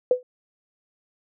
sine tone with exponential decay, 501 Hz, B4, 25 cents sharp, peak -11 dBFS, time 0.11-0.23 s, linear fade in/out 2 ms, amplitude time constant 25 ms, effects none

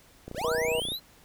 click train, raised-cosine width 2 ms, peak -25 dBFS, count 20, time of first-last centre 0.28-0.92 s, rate 29.7 Hz
square linear sweep, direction up, 370 to 4186 Hz, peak -31 dBFS, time 0.34-1 s, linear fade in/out 50 ms
harmonic tone, 159.9 Hz, D#3, 48 cents sharp, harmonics 3 / 4 / 5 / 6, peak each -27 / -32 / -42 / -40 dBFS, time 0.44-0.8 s, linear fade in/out 2 ms
effects pink hiss -57 dBFS RMS until 1.24 s

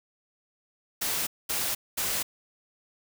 white noise bursts, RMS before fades -29 dBFS, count 3, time 1.01-2.23 s, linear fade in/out 10 ms, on 260 ms, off 220 ms, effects none

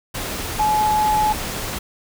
sine tone in noise, 852 Hz, G#5, 44 cents sharp, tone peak -15 dBFS, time 0.59-1.33 s, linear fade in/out 10 ms, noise pink, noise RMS -27 dBFS, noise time 0.14-1.79 s, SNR +9 dB, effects none

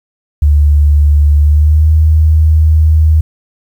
sine tone with pitch glide, 73.42 to 78.24 Hz, D2 to D#2, 0 to +10 cents, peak -4 dBFS, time 0.42-3.21 s, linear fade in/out 5 ms, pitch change +110 cents, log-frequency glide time 1.38-1.92 s, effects 7-bit

